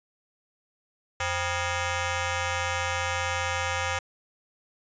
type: ring-modulated tone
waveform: 10% pulse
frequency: 439.3 Hz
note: A4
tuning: 3 cents flat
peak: -15 dBFS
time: 1.2-3.99 s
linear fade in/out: 5 ms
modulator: 352 Hz
effects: resampled to 16000 Hz